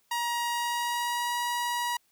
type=tone with pitch glide; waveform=sawtooth; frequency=949 to 961.7 Hz; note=A#5 to B5; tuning=+31 to -46 cents; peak=-24 dBFS; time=0.11-1.97 s; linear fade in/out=5 ms; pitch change=+23 cents; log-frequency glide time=0.49-1.37 s; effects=white hiss -69 dBFS RMS until 2.11 s